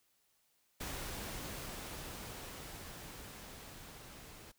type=noise with level ramp; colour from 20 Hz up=pink; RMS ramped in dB=-42 to -54 dBFS; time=0.8-4.52 s; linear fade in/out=10 ms; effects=white hiss -75 dBFS RMS until 4.58 s